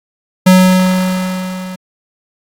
square tone with level ramp, 185 Hz, F#3, in tune, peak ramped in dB -3 to -24 dBFS, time 0.46-1.76 s, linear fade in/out 10 ms, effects AAC 48 kbps

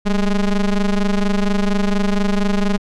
square ring-modulated tone, 103.83 Hz, G#2, in tune, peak -12 dBFS, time 0.05-2.78 s, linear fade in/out 20 ms, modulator 91.7 Hz, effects low-pass 6000 Hz 12 dB/octave

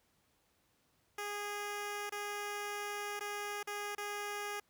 10% pulse tone with dropouts, 411.6 Hz, G#4, 16 cents flat, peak -30 dBFS, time 1.18-4.6 s, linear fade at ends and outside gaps 5 ms, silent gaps 2.096-2.121 / 3.195-3.207 / 3.63-3.672 / 3.951-3.979 s, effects pink hiss -74 dBFS RMS until 4.69 s + high-pass 60 Hz 12 dB/octave

